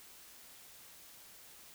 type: silence
effects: white hiss -56 dBFS RMS until 1.74 s